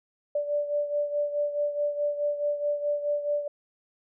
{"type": "beating tone pair", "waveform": "sine", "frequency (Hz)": [584, 588.7], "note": ["D5", "D5"], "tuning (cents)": [-10, 4], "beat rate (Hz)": 4.7, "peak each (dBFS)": [-26, -32], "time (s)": [0.35, 3.48], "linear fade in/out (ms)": 5, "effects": []}